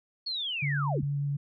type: linear sweep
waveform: sine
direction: down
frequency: 4424 to 30.76 Hz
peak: -30 dBFS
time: 0.26-1.04 s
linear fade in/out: 10 ms
type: tone with vibrato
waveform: sine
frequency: 142.5 Hz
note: C#3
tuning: 48 cents sharp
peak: -27 dBFS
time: 0.62-1.37 s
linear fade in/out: 10 ms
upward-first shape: triangle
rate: 8.4 Hz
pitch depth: 10 cents each way
effects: none